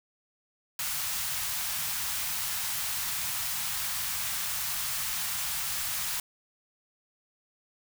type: band-stop noise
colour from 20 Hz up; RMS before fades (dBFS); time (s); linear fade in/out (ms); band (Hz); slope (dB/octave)
white; -32; 0.79-6.2; 2; 170 to 780; 24
effects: none